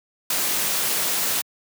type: noise with ADSR envelope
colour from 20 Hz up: white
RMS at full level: -18 dBFS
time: 0.3-1.42 s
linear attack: 6 ms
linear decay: 4 ms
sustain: -5 dB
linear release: 15 ms
effects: high-pass 150 Hz 12 dB/octave